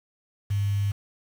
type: tone with quantisation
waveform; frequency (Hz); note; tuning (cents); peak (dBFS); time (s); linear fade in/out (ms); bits
sine; 100.9; G#2; -49; -22; 0.5-0.92; 10; 7
effects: none